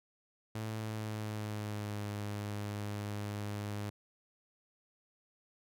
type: tone with pitch glide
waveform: sawtooth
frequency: 109.5 to 103.35 Hz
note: A2 to G#2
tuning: -8 to -8 cents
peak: -33 dBFS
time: 0.55-3.9 s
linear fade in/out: 5 ms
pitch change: -100 cents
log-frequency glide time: 0.75-2.05 s
effects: none